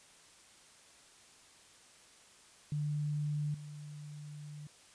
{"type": "tone with level steps", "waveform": "sine", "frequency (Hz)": 148.4, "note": "D3", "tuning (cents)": 18, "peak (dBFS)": [-32, -44], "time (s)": [2.72, 4.67], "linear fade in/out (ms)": 2, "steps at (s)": 3.54, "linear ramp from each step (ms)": 5, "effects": ["white hiss -60 dBFS RMS until 4.94 s", "resampled to 22050 Hz"]}